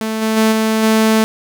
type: tone with level steps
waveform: sawtooth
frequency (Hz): 220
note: A3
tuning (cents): 0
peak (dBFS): -14 / -10 / -6 / -9 / -6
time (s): 0.01-1.24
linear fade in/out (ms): 0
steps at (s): 0.21 / 0.36 / 0.51 / 0.82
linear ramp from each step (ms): 20
effects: none